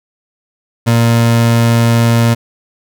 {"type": "tone", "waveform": "30% pulse", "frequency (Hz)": 116.54, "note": "A#2", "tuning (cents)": 0, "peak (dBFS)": -5, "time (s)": [0.86, 2.35], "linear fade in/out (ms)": 20, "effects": []}